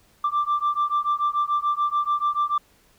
sine beating tone pair, 1174.7 / 1181.6 Hz, D6 / D6, 0 / +10 cents, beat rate 6.9 Hz, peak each -22 dBFS, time 0.24-2.58 s, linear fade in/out 5 ms, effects tanh soft clip ceiling -16 dBFS + pink hiss -59 dBFS RMS until 2.98 s

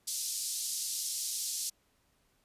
pink band-pass noise, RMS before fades -36 dBFS, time 0.07-1.7 s, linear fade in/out 10 ms, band 4700 to 12000 Hz, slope 24 dB/octave, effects pink hiss -72 dBFS RMS until 2.44 s + resampled to 32000 Hz

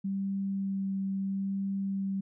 sine tone with vibrato, 194.9 Hz, G3, 10 cents flat, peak -29 dBFS, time 0.04-2.21 s, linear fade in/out 10 ms, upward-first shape sine, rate 0.76 Hz, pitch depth 9 cents each way, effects none

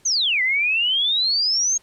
sine exponential two-way sweep, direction down then up, 6590 to 1975.5 to 6590 Hz, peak -17 dBFS, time 0.05-1.78 s, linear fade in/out 10 ms, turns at 0.42 s, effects pink hiss -56 dBFS RMS until 1.82 s + low-pass 11000 Hz 12 dB/octave

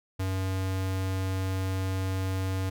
square tone, 94.7 Hz, F#2, 41 cents sharp, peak -28 dBFS, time 0.19-2.7 s, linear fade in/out 10 ms, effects none

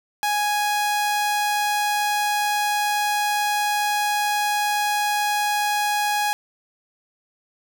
sawtooth tone, 830.6 Hz, G#5, in tune, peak -16 dBFS, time 0.23-6.33 s, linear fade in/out 0 ms, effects none

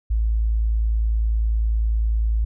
sine tone, 55 Hz, A1, in tune, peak -17 dBFS, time 0.1-2.45 s, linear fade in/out 10 ms, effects none

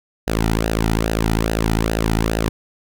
sawtooth tone with flanger, 55 Hz, A1, in tune, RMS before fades -19 dBFS, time 0.27-2.49 s, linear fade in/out 10 ms, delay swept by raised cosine 0.88 to 1.86 ms, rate 2.4 Hz, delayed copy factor -0.7, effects none

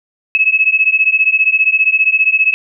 sine beating tone pair, 2574 / 2589 Hz, E7 / E7, -42 / -32 cents, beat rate 15 Hz, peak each -12 dBFS, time 0.35-2.54 s, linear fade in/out 0 ms, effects none

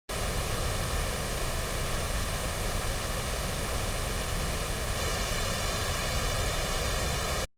pink noise with comb filter, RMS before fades -29 dBFS, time 0.09-7.45 s, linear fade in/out 5 ms, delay 1.7 ms, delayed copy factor +0.65, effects low-pass 10000 Hz 12 dB/octave + Opus 24 kbps

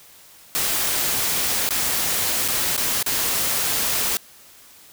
white noise with dropouts, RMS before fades -22 dBFS, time 0.55-4.17 s, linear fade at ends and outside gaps 0 ms, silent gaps 1.69-1.707 / 2.479-2.485 / 2.765-2.778 / 3.027-3.063 s, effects white hiss -48 dBFS RMS until 4.92 s

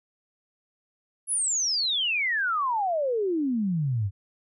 sine exponential sweep, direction down, 10960 to 92.5 Hz, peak -23 dBFS, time 1.27-4.11 s, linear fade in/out 50 ms, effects none

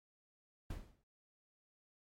brown noise with exponential decay, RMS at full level -40 dBFS, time 0.7-1.04 s, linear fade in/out 5 ms, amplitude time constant 72 ms, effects MP3 64 kbps

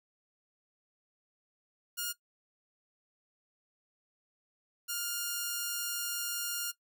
5% pulse tone pair in turn, 1426 / 1412.1 Hz, F6 / F6, +36 / +19 cents, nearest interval unison, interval 17 cents, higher first, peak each -22 dBFS, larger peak neither, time 1.97-2.13 / 4.88-6.72 s, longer second, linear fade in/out 20 ms, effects noise-tail reverb RT60 0.1 s tail -17 dB re dry

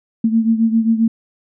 sine beating tone pair, 224 / 231.5 Hz, A3 / A#3, +31 / -12 cents, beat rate 7.5 Hz, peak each -13 / -18 dBFS, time 0.24-1.08 s, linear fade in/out 5 ms, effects none

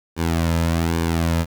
sawtooth tone with flanger, 83 Hz, E2, 12 cents sharp, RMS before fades -20 dBFS, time 0.16-1.46 s, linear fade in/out 50 ms, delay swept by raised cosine 1.5 to 2.7 ms, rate 1.2 Hz, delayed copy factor -0.6, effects 7-bit

